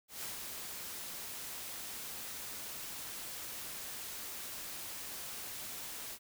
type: noise with ADSR envelope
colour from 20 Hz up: white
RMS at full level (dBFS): -41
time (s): 0.08-6.19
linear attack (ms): 150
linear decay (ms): 120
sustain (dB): -3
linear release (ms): 61
effects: none